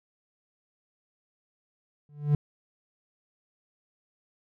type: tone with exponential growth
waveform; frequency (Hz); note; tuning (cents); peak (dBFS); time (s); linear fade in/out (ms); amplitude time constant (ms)
triangle; 146.83; D3; 0; -14; 2.09-2.35; 2; 56
effects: none